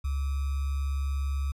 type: tone with sample-and-hold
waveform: sine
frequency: 69.4 Hz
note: C#2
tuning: 3 cents sharp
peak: -26 dBFS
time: 0.04-1.52 s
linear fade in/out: 10 ms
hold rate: 1225 Hz
effects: resampled to 32000 Hz